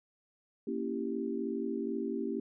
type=chord; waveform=sine; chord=A# diminished seventh; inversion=none; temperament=equal; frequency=233.1 / 277.2 / 329.6 / 392 Hz; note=A#3 / C#4 / E4 / G4; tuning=0 / 0 / 0 / 0 cents; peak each=-37 / -38 / -39 / -37 dBFS; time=0.67-2.4 s; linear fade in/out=5 ms; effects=none